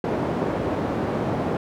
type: band-pass noise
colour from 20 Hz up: white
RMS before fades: -25 dBFS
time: 0.04-1.57 s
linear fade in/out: 2 ms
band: 100 to 530 Hz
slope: 12 dB/octave
effects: none